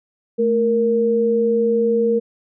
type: tone pair together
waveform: sine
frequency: 220 / 466.2 Hz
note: A3 / A#4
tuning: 0 / 0 cents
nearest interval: octave + minor second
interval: 1300 cents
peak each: -21 / -15 dBFS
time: 0.38-2.2 s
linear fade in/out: 20 ms
effects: none